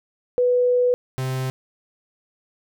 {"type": "tone pair in turn", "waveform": ["sine", "45% pulse"], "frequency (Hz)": [493.9, 130.45], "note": ["B4", "C3"], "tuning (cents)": [0, -5], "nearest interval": "octave + major seventh", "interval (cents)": 2305, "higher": "first", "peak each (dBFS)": [-15, -23], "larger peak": "first", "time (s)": [[0.38, 0.94], [1.18, 1.5]], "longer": "first", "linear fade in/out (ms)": 0, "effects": []}